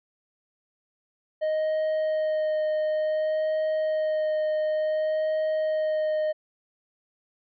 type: tone with vibrato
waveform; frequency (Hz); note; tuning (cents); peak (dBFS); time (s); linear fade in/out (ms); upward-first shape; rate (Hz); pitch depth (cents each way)
triangle; 621; D#5; -3; -21; 1.41-6.33; 20; sine; 0.56; 11
effects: resampled to 11025 Hz